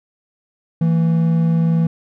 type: tone pair together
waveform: triangle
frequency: 164.81 / 226.3 Hz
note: E3 / A3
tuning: 0 / +49 cents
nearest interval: perfect fourth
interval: 549 cents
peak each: -11 / -22 dBFS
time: 0.81-1.87 s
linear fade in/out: 5 ms
effects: none